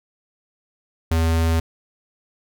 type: tone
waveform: square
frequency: 81.9 Hz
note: E2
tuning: 11 cents flat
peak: -17 dBFS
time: 1.11-1.6 s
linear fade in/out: 5 ms
effects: none